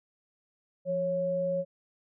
sine tone pair together, 173.13 / 551 Hz, F3 / C#5, -15 / -11 cents, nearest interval octave + minor sixth, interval 2004 cents, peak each -36 / -27 dBFS, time 0.85-1.65 s, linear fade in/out 50 ms, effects none

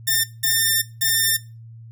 5% pulse tone bursts at uneven times, 1802 Hz, A6, 41 cents sharp, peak -6 dBFS, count 3, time 0.07-0.24 / 0.43-0.82 / 1.01-1.37 s, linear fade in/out 10 ms, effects noise-tail reverb RT60 0.3 s tail -19 dB re dry + added 114 Hz sine -38 dBFS peak until 1.91 s

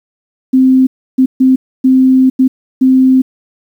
sine tone bursts at uneven times, 260.4 Hz, C4, 8 cents flat, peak -4 dBFS, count 6, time 0.53-0.87 / 1.18-1.26 / 1.4-1.56 / 1.84-2.3 / 2.39-2.48 / 2.81-3.22 s, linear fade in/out 10 ms, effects 7-bit

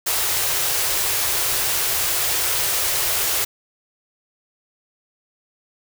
white band-stop noise, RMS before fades -21 dBFS, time 0.06-3.45 s, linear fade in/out 10 ms, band 150 to 320 Hz, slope 96 dB/octave, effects none

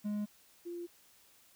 triangle / sine tone pair in turn, 208.2 / 346.2 Hz, G#3 / F4, +5 / -15 cents, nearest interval major sixth, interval 880 cents, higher second, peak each -31 / -39 dBFS, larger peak first, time 0.04-0.26 / 0.65-0.87 s, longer neither, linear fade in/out 20 ms, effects white hiss -64 dBFS RMS until 1.55 s

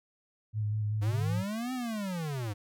sine tone with vibrato, 106.3 Hz, G#2, 41 cents sharp, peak -28 dBFS, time 0.53-1.44 s, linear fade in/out 50 ms, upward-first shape square, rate 5.2 Hz, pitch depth 21 cents each way
square linear two-way sweep, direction up then down, 98 to 260.3 to 98 Hz, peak -33 dBFS, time 1.01-2.54 s, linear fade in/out 20 ms, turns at 1.73 s
effects none

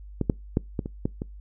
clicks, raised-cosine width 3 ms, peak -11 / -7 / -8 / -13 / -19 / -11 / -17 dBFS, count 7, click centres 0.213 / 0.298 / 0.571 / 0.792 / 0.859 / 1.055 / 1.219 s, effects noise-tail reverb RT60 0.2 s tail -25 dB re dry + added 50 Hz sine -40 dBFS peak until 1.4 s

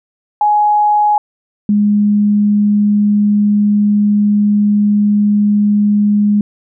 sine tone pair in turn, 837 / 206.9 Hz, G#5 / G#3, +13 / -6 cents, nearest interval 2 octaves, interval 2419 cents, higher first, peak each -8 dBFS, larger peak neither, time 0.41-1.18 / 1.69-6.41 s, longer second, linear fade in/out 2 ms, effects none

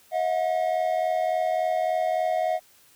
triangle tone pair together, 639 / 722.5 Hz, D#5 / F#5, +46 / -41 cents, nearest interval major second, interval 213 cents, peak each -23 dBFS, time 0.11-2.6 s, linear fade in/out 50 ms, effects white hiss -57 dBFS RMS until 2.95 s

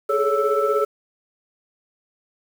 sine tone cluster, 416.1 / 432.3 / 559 / 1320 Hz, G#4 / A4 / C#5 / E6, +3 / -31 / +14 / +2 cents, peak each -22 dBFS, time 0.09-0.85 s, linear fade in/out 10 ms, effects tanh soft clip ceiling -9 dBFS + 7-bit

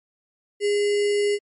sine tone with sample-and-hold, 410 Hz, G#4, 22 cents flat, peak -18 dBFS, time 0.6-1.39 s, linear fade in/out 50 ms, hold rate 2450 Hz, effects MP3 48 kbps

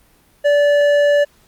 triangle tone with hard clipping, 580 Hz, D5, 22 cents flat, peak -12 dBFS, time 0.44-1.25 s, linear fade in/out 20 ms, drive 12 dB, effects pink hiss -54 dBFS RMS until 1.47 s + Opus 32 kbps

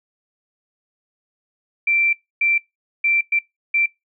sine tone bursts at uneven times, 2349 Hz, D7, in tune, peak -15 dBFS, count 5, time 1.87-2.13 / 2.41-2.58 / 3.04-3.21 / 3.32-3.39 / 3.74-3.86 s, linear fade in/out 5 ms, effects noise-tail reverb RT60 0.2 s tail -23 dB re dry

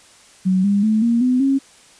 sine tone with pitch steps, 186.8 / 201.4 / 217.1 / 234 / 252.2 / 271.9 Hz, F#3 / G3 / A3 / A#3 / B3 / C#4, +17 / +47 / -23 / +7 / +36 / -33 cents, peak -13 dBFS, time 0.45-1.59 s, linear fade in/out 20 ms, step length 190 ms, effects white hiss -48 dBFS RMS until 1.99 s + resampled to 22050 Hz

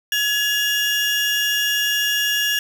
35% pulse tone pair together, 1686 / 2832 Hz, G#6 / F7, +26 / +23 cents, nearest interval major sixth, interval 897 cents, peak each -19 dBFS, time 0.12-2.59 s, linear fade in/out 2 ms, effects none

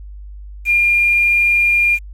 sine tone with quantisation, 2407 Hz, D7, 42 cents sharp, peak -10 dBFS, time 0.65-1.99 s, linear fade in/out 50 ms, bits 6, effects added 50 Hz sine -30 dBFS peak until 2.13 s + MP3 64 kbps

